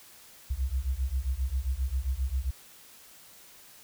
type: beating tone pair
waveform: sine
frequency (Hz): 61.74 / 69.24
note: B1 / C#2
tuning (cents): 0 / -1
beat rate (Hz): 7.5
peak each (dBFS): -30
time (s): 0.5-2.51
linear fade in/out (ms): 10
effects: white hiss -53 dBFS RMS until 3.83 s

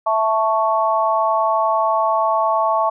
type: chord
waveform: sine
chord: A major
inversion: second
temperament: equal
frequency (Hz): 659.3 / 880 / 1108.7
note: E5 / A5 / C#6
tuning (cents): 0 / 0 / 0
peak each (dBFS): -19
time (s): 0.06-2.9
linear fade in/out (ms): 10
effects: none

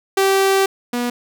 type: tone pair in turn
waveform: sawtooth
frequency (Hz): 388.2 / 242.6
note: G4 / B3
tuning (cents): -17 / -31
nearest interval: minor sixth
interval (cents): 814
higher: first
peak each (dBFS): -9 / -15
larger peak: first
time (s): 0.17-0.66 / 0.93-1.1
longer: first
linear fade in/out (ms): 5
effects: none

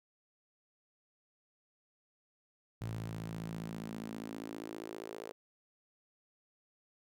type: tone with high-pass filter sweep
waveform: sawtooth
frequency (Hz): 55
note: A1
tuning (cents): 0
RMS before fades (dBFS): -43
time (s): 2.81-5.32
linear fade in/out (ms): 0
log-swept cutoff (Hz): 110 to 450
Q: 3.2
effects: none

